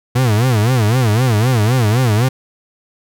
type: tone with vibrato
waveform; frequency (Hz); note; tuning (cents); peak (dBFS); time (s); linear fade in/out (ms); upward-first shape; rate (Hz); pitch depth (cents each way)
40% pulse; 116.54; A#2; 0; -10; 0.15-2.29; 10; sine; 3.9; 210
effects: none